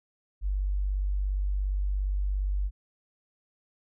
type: tone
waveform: sine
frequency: 48.62 Hz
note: G1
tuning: 13 cents flat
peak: -25 dBFS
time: 0.41-2.71 s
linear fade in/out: 50 ms
effects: none